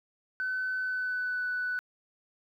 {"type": "tone with pitch glide", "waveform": "sine", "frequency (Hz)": [1515, 1489], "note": ["F#6", "F#6"], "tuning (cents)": [40, 11], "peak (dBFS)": -28, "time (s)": [0.4, 1.79], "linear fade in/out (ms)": 0, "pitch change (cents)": -29, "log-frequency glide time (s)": [0.78, 1.45], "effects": ["tanh soft clip ceiling -25 dBFS", "11-bit"]}